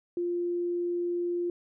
sine tone, 349.2 Hz, F4, in tune, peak -27 dBFS, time 0.17-1.5 s, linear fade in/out 2 ms, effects none

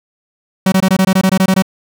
45% pulse tone bursts, 189.2 Hz, F#3, 39 cents sharp, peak -8 dBFS, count 12, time 0.66-1.623 s, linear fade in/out 5 ms, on 61 ms, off 21 ms, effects none

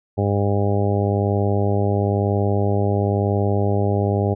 harmonic tone, 101 Hz, G#2, 48 cents flat, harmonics 1 / 2 / 3 / 4 / 5 / 6 / 7 / 8, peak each -19 / -25 / -28 / -24 / -28 / -28 / -31 / -30 dBFS, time 0.17-4.35 s, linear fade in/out 20 ms, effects none

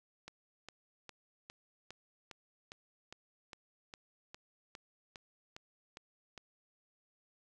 click train, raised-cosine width 0.2 ms, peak -30 dBFS, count 16, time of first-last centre 0.28-6.378 s, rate 2.46 Hz, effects none

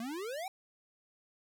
square exponential sweep, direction up, 220 to 800 Hz, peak -38 dBFS, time 0-0.48 s, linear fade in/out 2 ms, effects none

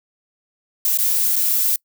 violet noise with dropouts, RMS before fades -18 dBFS, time 0.85-1.76 s, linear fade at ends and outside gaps 2 ms, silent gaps 0.975-0.986 / 1.358-1.362 s, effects noise-tail reverb RT60 0.1 s tail -26 dB re dry

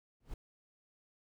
brown noise with exponential growth, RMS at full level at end -39 dBFS, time 0.2-0.34 s, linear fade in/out 5 ms, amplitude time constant 30 ms, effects none

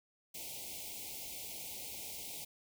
white band-stop noise, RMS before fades -45 dBFS, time 0.34-2.45 s, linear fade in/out 10 ms, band 910 to 2100 Hz, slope 96 dB/octave, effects none

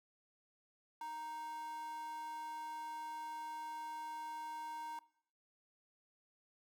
square tone with high-pass filter, 311.1 Hz, D#4, in tune, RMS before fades -45 dBFS, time 1.01-4.99 s, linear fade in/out 2 ms, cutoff 870 Hz, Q 7.6, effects noise-tail reverb RT60 0.7 s tail -21 dB re dry

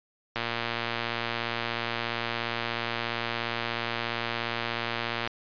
click train, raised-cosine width 0.3 ms, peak -13 dBFS, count 576, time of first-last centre 0.36-5.275 s, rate 117 Hz, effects resampled to 11025 Hz

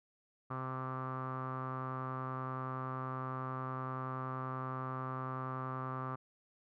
sawtooth tone with low-pass filter, 130.1 Hz, C3, 9 cents flat, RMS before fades -40 dBFS, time 0.5-6.16 s, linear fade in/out 10 ms, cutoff 1200 Hz, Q 8, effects none

